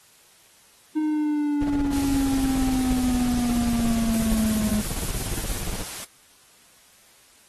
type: exponential sweep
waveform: triangle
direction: down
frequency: 310 to 210.4 Hz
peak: -19 dBFS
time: 0.95-4.82 s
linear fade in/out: 20 ms
type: noise with tremolo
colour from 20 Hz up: brown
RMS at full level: -28 dBFS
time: 1.61-5.84 s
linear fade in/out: 5 ms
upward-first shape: square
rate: 17 Hz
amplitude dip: 65%
type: noise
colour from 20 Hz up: white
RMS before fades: -35 dBFS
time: 1.92-6.05 s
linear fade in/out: 10 ms
type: noise bursts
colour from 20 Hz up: violet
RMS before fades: -31 dBFS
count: 9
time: 4.13-5.606 s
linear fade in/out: 0 ms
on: 140 ms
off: 27 ms
effects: white hiss -55 dBFS RMS until 7.48 s + AAC 32 kbps